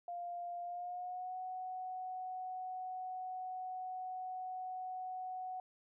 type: tone with pitch glide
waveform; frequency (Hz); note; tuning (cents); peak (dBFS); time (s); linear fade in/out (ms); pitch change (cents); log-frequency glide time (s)
sine; 700 to 741.6; F5 to F#5; +4 to +4; -40; 0.08-5.6; 2; +100; 0.63-1.37
effects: none